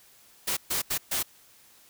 white noise bursts at uneven times, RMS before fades -28 dBFS, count 4, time 0.47-0.57 / 0.7-0.82 / 0.9-0.98 / 1.11-1.23 s, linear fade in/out 10 ms, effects white hiss -57 dBFS RMS until 1.89 s

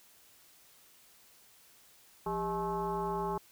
sine tone with frequency modulation, 628 Hz, D#5, 16 cents sharp, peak -31 dBFS, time 2.26-3.38 s, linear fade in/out 5 ms, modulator 227 Hz, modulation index 2.1, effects white hiss -61 dBFS RMS until 3.51 s

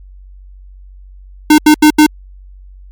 square tone bursts, 303.9 Hz, D#4, 41 cents flat, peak -3 dBFS, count 4, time 1.5-2.065 s, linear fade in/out 5 ms, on 82 ms, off 79 ms, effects added 47 Hz sine -33 dBFS peak until 2.91 s + MP3 96 kbps

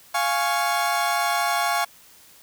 30% pulse chord, Db major, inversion first, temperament equal, 698.5 / 830.6 / 1108.7 Hz, F5 / Ab5 / Db6, 0 / 0 / 0 cents, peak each -22 / -23 / -23 dBFS, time 0.14-1.85 s, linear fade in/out 10 ms, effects white hiss -51 dBFS RMS until 2.42 s

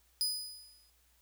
sawtooth tone with exponential decay, 4978 Hz, D#8, in tune, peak -25 dBFS, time 0.21-0.9 s, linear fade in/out 0 ms, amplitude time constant 150 ms, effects added 60 Hz sine -70 dBFS peak until 1.21 s + white hiss -70 dBFS RMS until 1.21 s

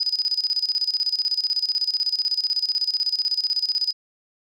sine tone with tremolo, 4978 Hz, D#8, in tune, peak -18 dBFS, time 0-3.93 s, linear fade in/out 10 ms, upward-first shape square, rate 16 Hz, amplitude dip 80%, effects none

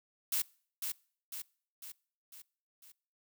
blue noise with echo, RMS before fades -32 dBFS, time 0.32-0.42 s, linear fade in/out 5 ms, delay 500 ms, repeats 5, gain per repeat -5 dB, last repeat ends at 2.92 s, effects noise-tail reverb RT60 0.5 s tail -24 dB re dry

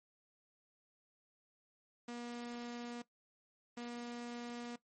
sawtooth tone bursts at uneven times, 239.4 Hz, A#3, 46 cents sharp, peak -39 dBFS, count 2, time 2.08-3.02 / 3.77-4.76 s, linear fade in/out 5 ms, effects noise-tail reverb RT60 0.1 s tail -17 dB re dry + MP3 32 kbps

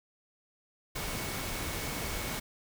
sine tone in noise, 2217 Hz, C#7, in tune, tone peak -46 dBFS, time 0.95-2.4 s, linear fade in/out 10 ms, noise pink, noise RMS -36 dBFS, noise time 0.95-2.4 s, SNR -13 dB, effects none

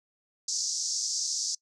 white band-pass noise, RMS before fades -31 dBFS, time 0.48-1.55 s, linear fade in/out 5 ms, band 4900 to 6800 Hz, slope 48 dB/octave, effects noise-tail reverb RT60 0.1 s tail -25 dB re dry

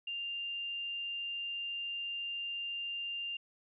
sine tone, 2794 Hz, F7, in tune, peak -36 dBFS, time 0.07-3.37 s, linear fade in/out 5 ms, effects none

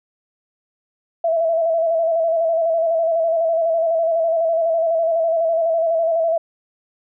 sine tone with vibrato, 659.3 Hz, E5, in tune, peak -15 dBFS, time 1.24-6.38 s, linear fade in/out 5 ms, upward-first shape square, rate 12 Hz, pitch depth 36 cents each way, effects none

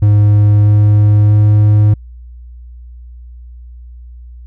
triangle tone with pitch steps, 103.83 / 104.43 / 105.04 Hz, G#2 / G#2 / G#2, 0 / +10 / +20 cents, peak -3 dBFS, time 0.02-1.94 s, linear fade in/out 5 ms, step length 640 ms, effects added 60 Hz sine -30 dBFS peak until 4.46 s

